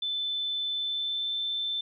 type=tone with pitch glide; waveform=sine; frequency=3520 to 3542 Hz; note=A7 to A7; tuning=0 to +11 cents; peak=-28 dBFS; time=0.02-1.81 s; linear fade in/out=5 ms; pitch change=+11 cents; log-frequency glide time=0.74-1.32 s; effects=none